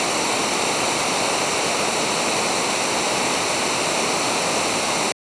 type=noise with comb filter; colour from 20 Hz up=pink; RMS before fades=-20 dBFS; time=0-5.12 s; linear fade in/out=0 ms; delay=0.6 ms; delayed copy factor=-0.5; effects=high-pass 200 Hz 12 dB/octave + resampled to 22050 Hz